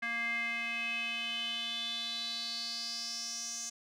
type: tone with band-pass filter sweep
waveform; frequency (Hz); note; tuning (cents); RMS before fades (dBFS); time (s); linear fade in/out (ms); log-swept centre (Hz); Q
square; 233.1; A#3; 0; -37; 0.02-3.7; 10; 1900 to 6400; 6.5
effects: none